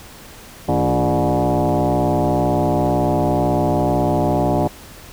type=tone with frequency modulation; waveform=sine; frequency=220 Hz; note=A3; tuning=in tune; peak=-14 dBFS; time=0.68-4.68 s; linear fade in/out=10 ms; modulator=126 Hz; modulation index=4.8; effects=pink hiss -40 dBFS RMS until 5.12 s